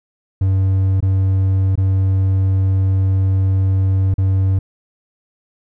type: tone with dropouts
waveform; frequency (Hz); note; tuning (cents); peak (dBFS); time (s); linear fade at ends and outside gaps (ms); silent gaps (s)
triangle; 95.6; G2; -43; -10; 0.41-4.59; 5; 1.005-1.025 / 1.756-1.776 / 4.141-4.181
effects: none